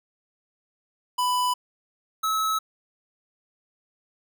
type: tone pair in turn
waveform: square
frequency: 994 / 1294.7 Hz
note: B5 / E6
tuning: +11 / -32 cents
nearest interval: perfect fourth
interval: 457 cents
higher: second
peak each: -22 / -23 dBFS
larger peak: first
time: 1.18-1.54 / 2.23-2.59 s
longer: neither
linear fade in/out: 10 ms
effects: none